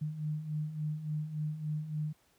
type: beating tone pair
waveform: sine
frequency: 150 / 153.5 Hz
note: D3 / D#3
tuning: +37 / -23 cents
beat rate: 3.5 Hz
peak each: -40 / -34 dBFS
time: 0.01-2.13 s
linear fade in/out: 10 ms
effects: pink hiss -69 dBFS RMS until 2.38 s + high-pass 60 Hz 12 dB/octave